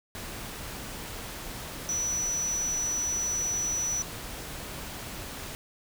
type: tone in noise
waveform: sine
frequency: 5920 Hz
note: F#8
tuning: in tune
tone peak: -27 dBFS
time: 1.89-4.02 s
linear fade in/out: 0 ms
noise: pink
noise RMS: -39 dBFS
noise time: 0.15-5.55 s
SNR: +9 dB
effects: none